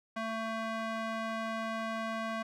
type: tone with band-pass filter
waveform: square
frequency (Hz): 223.5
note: A3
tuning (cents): +27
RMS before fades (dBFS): -36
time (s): 0.16-2.43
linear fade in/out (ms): 10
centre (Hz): 1200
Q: 0.88
effects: none